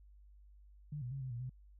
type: tone with pitch steps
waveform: sine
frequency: 148.1 / 122.9 / 136.7 / 130.2 / 119 / 127.7 Hz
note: D3 / B2 / C#3 / C3 / A#2 / C3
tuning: +15 / -8 / -24 / -8 / +36 / -42 cents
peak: -39 dBFS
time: 0.92-1.496 s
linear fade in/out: 5 ms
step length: 96 ms
effects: added 50 Hz sine -57 dBFS peak until 1.79 s